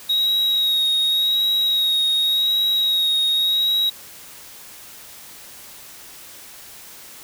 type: tone with vibrato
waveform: triangle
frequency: 3790 Hz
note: A#7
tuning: 28 cents sharp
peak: -15 dBFS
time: 0.09-3.9 s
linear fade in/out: 10 ms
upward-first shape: sine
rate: 0.88 Hz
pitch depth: 22 cents each way
effects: white hiss -41 dBFS RMS until 7.23 s